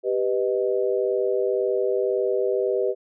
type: chord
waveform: sine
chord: G augmented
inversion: none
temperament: equal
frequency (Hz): 392 / 493.9 / 622.3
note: G4 / B4 / D#5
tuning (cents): 0 / 0 / 0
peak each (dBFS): -23 / -24 / -28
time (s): 0.03-2.95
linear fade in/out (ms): 50
effects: none